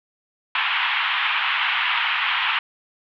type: band-pass noise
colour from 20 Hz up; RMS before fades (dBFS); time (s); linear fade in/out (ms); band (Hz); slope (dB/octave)
white; -22; 0.55-2.59; 2; 870 to 3200; 48
effects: none